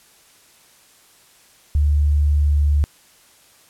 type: tone with pitch glide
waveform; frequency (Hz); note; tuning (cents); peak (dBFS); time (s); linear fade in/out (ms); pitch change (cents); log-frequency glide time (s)
sine; 73.42 to 73; D2 to D2; 0 to -10; -13; 1.75-2.84; 0; -10; 2.38-2.6
effects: white hiss -52 dBFS RMS until 3.69 s + low-pass 12000 Hz 12 dB/octave